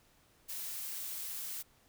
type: noise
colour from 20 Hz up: blue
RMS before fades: -41 dBFS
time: 0.48-1.63 s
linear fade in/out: 20 ms
effects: pink hiss -67 dBFS RMS until 1.88 s